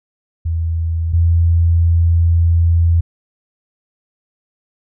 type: tone pair in turn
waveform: sine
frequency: 82.41 / 84.14 Hz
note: E2 / E2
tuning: 0 / +36 cents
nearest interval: unison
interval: 36 cents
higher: second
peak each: -15 / -9 dBFS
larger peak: second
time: 0.45-1.13 / 1.13-3.01 s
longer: second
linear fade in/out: 10 ms
effects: none